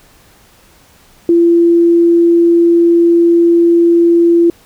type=tone; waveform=sine; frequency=340.1 Hz; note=F4; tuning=46 cents flat; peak=-5 dBFS; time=1.29-4.5 s; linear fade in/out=2 ms; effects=pink hiss -46 dBFS RMS until 4.65 s